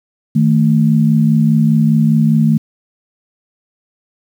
sine tone pair together, 156.84 / 221.8 Hz, D#3 / A3, +14 / +14 cents, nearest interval tritone, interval 600 cents, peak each -11 dBFS, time 0.35-2.58 s, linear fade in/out 10 ms, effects 7-bit

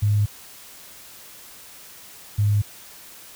sine tone pair in turn, 103.83 / 103.45 Hz, G#2 / G#2, 0 / -6 cents, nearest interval unison, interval 6 cents, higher first, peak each -16 dBFS, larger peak neither, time 0.02-0.26 / 2.38-2.62 s, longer neither, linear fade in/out 10 ms, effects white hiss -44 dBFS RMS until 3.35 s

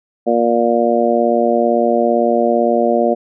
harmonic tone, 117.8 Hz, A#2, 19 cents sharp, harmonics 2 / 3 / 4 / 5 / 6, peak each -18 / -19 / -18 / -16 / -18 dBFS, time 0.26-3.15 s, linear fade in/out 20 ms, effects none

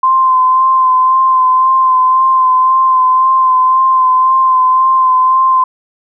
sine tone with vibrato, 1038 Hz, C6, 14 cents flat, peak -6 dBFS, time 0.03-5.64 s, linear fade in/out 5 ms, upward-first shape sine, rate 1.9 Hz, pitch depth 21 cents each way, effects none

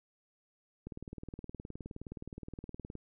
click train, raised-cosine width 3 ms, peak -30 dBFS, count 41, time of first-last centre 0.87-2.953 s, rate 19.2 Hz, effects none

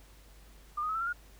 sine tone with pitch steps, 1200 / 1242.3 / 1286.1 / 1331.5 / 1378.4 / 1427 Hz, D6 / D#6 / E6 / E6 / F6 / F6, +37 / -3 / -43 / +17 / -23 / +37 cents, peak -30 dBFS, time 0.77-1.13 s, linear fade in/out 10 ms, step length 60 ms, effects added 50 Hz sine -54 dBFS peak until 1.39 s + pink hiss -60 dBFS RMS until 1.39 s

